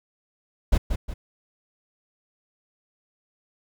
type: noise with echo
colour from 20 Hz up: brown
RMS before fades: -17 dBFS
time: 0.72-0.78 s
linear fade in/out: 10 ms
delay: 180 ms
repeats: 2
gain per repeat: -7 dB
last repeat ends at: 1.14 s
effects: none